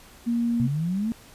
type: tone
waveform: sine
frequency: 235.3 Hz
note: A#3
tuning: 16 cents sharp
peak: -21 dBFS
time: 0.26-0.68 s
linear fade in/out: 20 ms
type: exponential sweep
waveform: sine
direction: up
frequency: 123.47 to 234.8 Hz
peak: -23 dBFS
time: 0.6-1.12 s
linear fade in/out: 0 ms
effects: pink hiss -50 dBFS RMS until 1.34 s + resampled to 32000 Hz